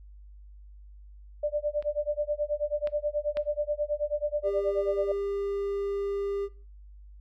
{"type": "tone with tremolo", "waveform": "sine", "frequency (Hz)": 592, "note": "D5", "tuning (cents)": 14, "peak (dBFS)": -23, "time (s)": [1.43, 5.12], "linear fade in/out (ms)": 5, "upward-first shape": "sine", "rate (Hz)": 9.3, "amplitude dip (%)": 100}
{"type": "clicks", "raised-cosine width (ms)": 0.3, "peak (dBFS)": [-31, -24, -21], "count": 3, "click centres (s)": [1.825, 2.873, 3.371]}
{"type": "tone", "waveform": "triangle", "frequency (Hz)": 400, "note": "G4", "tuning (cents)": 35, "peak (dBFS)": -26, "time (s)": [4.43, 6.49], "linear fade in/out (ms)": 50}
{"effects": ["noise-tail reverb RT60 0.4 s tail -21 dB re dry", "added 50 Hz sine -46 dBFS peak until 7.2 s"]}